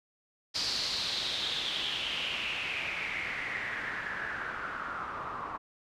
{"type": "noise with low-pass filter sweep", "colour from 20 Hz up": "white", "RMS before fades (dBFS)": -35, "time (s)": [0.54, 5.58], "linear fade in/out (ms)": 20, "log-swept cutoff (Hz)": [4800, 1100], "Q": 5.3, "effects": []}